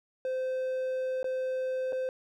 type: tone with dropouts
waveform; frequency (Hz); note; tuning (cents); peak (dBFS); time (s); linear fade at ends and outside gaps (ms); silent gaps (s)
triangle; 517; C5; -21; -27; 0.25-2.09; 1; 1.23-1.243 / 1.924-1.929
effects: none